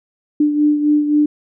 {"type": "beating tone pair", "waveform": "sine", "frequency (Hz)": [296.7, 300.5], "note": ["D4", "D4"], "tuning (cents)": [18, 40], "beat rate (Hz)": 3.8, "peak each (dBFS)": [-12, -20], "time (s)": [0.4, 1.26], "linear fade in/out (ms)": 5, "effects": []}